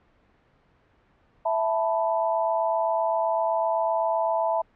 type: chord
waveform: sine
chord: E suspended fourth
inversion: none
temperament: equal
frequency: 659.3 / 880 / 987.8 Hz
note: E5 / A5 / B5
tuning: 0 / 0 / 0 cents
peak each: -24 / -26 / -29 dBFS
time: 1.45-4.62 s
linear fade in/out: 10 ms
effects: pink hiss -62 dBFS RMS until 4.75 s + low-pass 2000 Hz 12 dB/octave